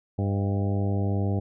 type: harmonic tone with a mistuned harmonic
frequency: 99.4 Hz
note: G2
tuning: 25 cents sharp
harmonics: 1 / 2 / 3 / 4 / 5 / 6 / 7 / 8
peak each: -24 / -30 / -34 / -36 / -38 / -40 / -41 / -42 dBFS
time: 0.18-1.4 s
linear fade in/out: 10 ms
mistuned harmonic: 6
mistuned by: +50 cents
effects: none